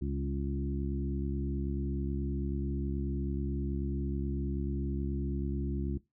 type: harmonic tone with a mistuned harmonic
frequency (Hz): 69.3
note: C#2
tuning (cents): 0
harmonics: 1 / 2 / 3 / 4 / 5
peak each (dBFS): -34 / -37 / -39 / -40 / -41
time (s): 0.01-5.98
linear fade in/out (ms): 10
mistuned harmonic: 3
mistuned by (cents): -20
effects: noise-tail reverb RT60 0.2 s tail -19 dB re dry